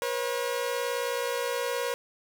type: tone pair together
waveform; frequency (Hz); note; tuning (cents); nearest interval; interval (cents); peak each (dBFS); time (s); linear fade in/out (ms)
sawtooth; 482 / 541; B4 / C#5; -42 / -42; major second; 200; -26 / -28; 0.02-1.94; 0
effects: none